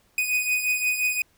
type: beating tone pair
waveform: 45% pulse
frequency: 2489 / 2494.7 Hz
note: D#7 / D#7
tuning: 0 / +4 cents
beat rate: 5.7 Hz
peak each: -23 / -28 dBFS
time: 0.18-1.22 s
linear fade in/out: 2 ms
effects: pink hiss -63 dBFS RMS until 1.37 s

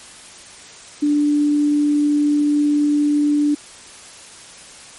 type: tone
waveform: sine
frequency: 293.7 Hz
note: D4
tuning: in tune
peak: -13 dBFS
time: 1.02-3.55 s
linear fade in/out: 10 ms
effects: white hiss -40 dBFS RMS until 4.98 s + MP3 48 kbps

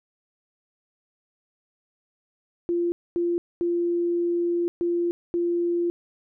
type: tone bursts at uneven times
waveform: sine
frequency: 345.5 Hz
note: F4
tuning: 19 cents flat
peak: -21 dBFS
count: 5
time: 2.69-2.92 / 3.16-3.38 / 3.61-4.68 / 4.81-5.11 / 5.34-5.9 s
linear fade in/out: 0 ms
effects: none

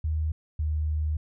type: tone pair in turn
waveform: sine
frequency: 78 / 76.79 Hz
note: D#2 / D#2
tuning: +5 / -22 cents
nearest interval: unison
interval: 27 cents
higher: first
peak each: -24 / -24 dBFS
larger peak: neither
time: 0.04-0.32 / 0.59-1.17 s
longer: second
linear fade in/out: 5 ms
effects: none

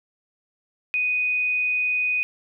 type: tone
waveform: sine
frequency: 2489 Hz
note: D#7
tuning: in tune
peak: -20 dBFS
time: 0.94-2.23 s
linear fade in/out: 0 ms
effects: none

